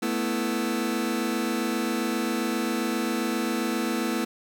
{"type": "chord", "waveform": "sawtooth", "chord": "A suspended second", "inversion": "none", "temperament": "just", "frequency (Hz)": [220, 247.5, 330], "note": ["A3", "B3", "E4"], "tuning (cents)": [0, 4, 2], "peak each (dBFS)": -25, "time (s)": [0.02, 4.25], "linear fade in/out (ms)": 10, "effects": ["10-bit"]}